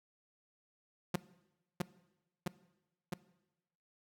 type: tone with echo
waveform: sawtooth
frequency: 177.7 Hz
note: F3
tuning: 30 cents sharp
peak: -25 dBFS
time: 1.14-1.16 s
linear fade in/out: 5 ms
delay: 660 ms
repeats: 3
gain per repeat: -2 dB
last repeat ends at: 3.14 s
effects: noise-tail reverb RT60 1.0 s tail -19 dB re dry